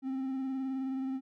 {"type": "tone with vibrato", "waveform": "triangle", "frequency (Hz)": 264.7, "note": "C4", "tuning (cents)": 20, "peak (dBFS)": -30, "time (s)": [0.02, 1.21], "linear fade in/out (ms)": 50, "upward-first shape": "sine", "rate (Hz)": 19, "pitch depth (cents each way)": 26, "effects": []}